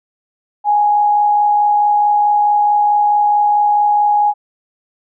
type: tone with amplitude modulation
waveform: sine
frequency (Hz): 830.6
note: G#5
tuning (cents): 0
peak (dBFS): -8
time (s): 0.64-4.34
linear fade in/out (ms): 50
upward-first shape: sine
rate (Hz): 64.6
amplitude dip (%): 30
effects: none